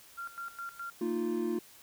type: tone with tremolo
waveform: sine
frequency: 1382 Hz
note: F6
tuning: 19 cents flat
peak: -37 dBFS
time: 0.17-0.91 s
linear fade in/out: 20 ms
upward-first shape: square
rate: 4.8 Hz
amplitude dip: 80%
type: chord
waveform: triangle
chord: Bb suspended fourth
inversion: none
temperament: equal with one note detuned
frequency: 228.2 / 311.1 / 349.2 Hz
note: Bb3 / Eb4 / F4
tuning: -37 / 0 / 0 cents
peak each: -33 / -35 / -30 dBFS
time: 1.01-1.59 s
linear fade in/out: 5 ms
effects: white hiss -56 dBFS RMS until 1.82 s